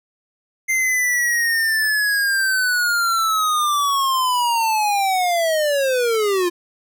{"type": "linear sweep", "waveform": "square", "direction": "down", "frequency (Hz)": [2093, 342.5], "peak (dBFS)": -17, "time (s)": [0.68, 6.5], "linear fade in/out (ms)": 20, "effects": []}